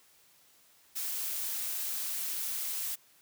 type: noise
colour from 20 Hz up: blue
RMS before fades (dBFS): -35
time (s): 0.95-2.96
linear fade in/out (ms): 20
effects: white hiss -63 dBFS RMS until 3.21 s + high-pass 60 Hz 12 dB/octave